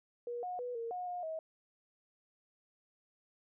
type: tone with pitch steps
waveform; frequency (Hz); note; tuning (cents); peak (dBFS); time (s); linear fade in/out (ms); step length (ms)
sine; 479.6 / 724 / 491.7 / 461.8 / 723 / 714 / 639; A#4 / F#5 / B4 / A#4 / F#5 / F5 / D#5; +49 / -38 / -8 / -16 / -40 / +38 / +46; -37; 0.27-1.39; 2; 160
effects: none